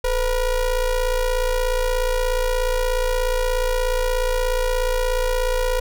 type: ring-modulated tone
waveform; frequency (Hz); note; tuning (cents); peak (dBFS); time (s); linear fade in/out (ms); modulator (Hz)
square; 238.6; A#3; +41; -16; 0.04-5.8; 5; 267
effects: none